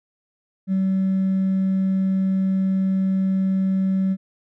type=tone with hard clipping; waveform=triangle; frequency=190.7 Hz; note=G3; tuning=47 cents flat; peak=-17 dBFS; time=0.67-4.17 s; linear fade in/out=50 ms; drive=2 dB; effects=none